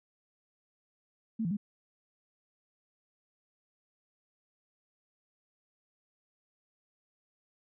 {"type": "tone with pitch steps", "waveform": "sine", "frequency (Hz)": [223.8, 167.8, 205.8], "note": ["A3", "E3", "G#3"], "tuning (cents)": [30, 31, -16], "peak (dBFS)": -29, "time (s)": [1.39, 1.57], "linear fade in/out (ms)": 10, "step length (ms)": 60, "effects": []}